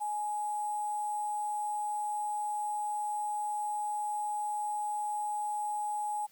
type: tone with sample-and-hold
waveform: sine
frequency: 838 Hz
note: G#5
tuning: 15 cents sharp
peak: -31 dBFS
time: 0-6.27 s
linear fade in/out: 20 ms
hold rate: 8820 Hz
effects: white hiss -64 dBFS RMS until 6.31 s